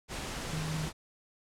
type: tone in noise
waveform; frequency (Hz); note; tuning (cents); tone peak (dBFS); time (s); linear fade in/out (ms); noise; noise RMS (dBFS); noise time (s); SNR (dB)
sine; 156.8; D#3; +14; -33; 0.5-0.89; 50; pink; -38; 0.08-0.93; +2
effects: low-pass 9000 Hz 12 dB/octave